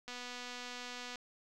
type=click train; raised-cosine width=0.2 ms; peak=-28 dBFS; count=266; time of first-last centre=0.08-1.157 s; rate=246 Hz; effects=none